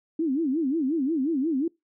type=tone with vibrato; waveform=sine; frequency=294 Hz; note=D4; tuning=2 cents sharp; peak=-22 dBFS; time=0.19-1.68 s; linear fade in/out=5 ms; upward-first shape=sine; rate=5.6 Hz; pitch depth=240 cents each way; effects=noise-tail reverb RT60 0.2 s tail -25 dB re dry